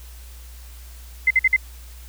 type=tone bursts; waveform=sine; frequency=2063 Hz; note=C7; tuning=25 cents flat; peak=-12 dBFS; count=4; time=1.27-1.564 s; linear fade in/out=5 ms; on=36 ms; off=50 ms; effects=added 60 Hz sine -38 dBFS peak until 2.08 s + white hiss -48 dBFS RMS until 2.08 s